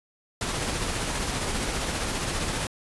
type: noise with tremolo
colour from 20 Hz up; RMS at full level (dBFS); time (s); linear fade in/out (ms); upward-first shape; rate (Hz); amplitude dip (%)
pink; -27; 0.41-2.67; 2; triangle; 15; 35
effects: resampled to 24000 Hz